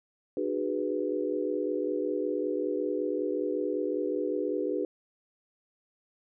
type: chord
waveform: sine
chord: G# half-diminished seventh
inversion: second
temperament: equal with one note detuned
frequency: 300.9 / 370 / 415.3 / 493.9 Hz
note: D4 / F#4 / G#4 / B4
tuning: +42 / 0 / 0 / 0 cents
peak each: -33 dBFS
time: 0.37-4.85 s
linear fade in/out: 2 ms
effects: none